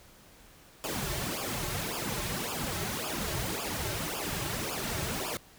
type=noise with flanger; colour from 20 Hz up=pink; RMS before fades=-34 dBFS; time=0.84-5.37 s; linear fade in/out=0 ms; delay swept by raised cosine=0.49 to 4.19 ms; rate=1.8 Hz; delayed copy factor=-0.95; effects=pink hiss -56 dBFS RMS until 5.58 s